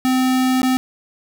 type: tone with dropouts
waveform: square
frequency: 257.6 Hz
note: C4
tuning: 27 cents flat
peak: -15 dBFS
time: 0.05-0.77 s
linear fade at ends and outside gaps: 0 ms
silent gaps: 0.618-0.631 s
effects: none